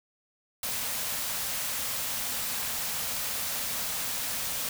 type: band-stop noise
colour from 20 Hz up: white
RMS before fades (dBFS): -32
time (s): 0.63-4.69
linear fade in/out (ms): 2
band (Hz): 290 to 440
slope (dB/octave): 96
effects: none